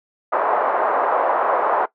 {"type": "band-pass noise", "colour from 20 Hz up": "pink", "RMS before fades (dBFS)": -19, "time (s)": [0.32, 1.86], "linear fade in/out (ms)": 10, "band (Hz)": [540, 1200], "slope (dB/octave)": 24, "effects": ["noise-tail reverb RT60 0.1 s tail -18 dB re dry"]}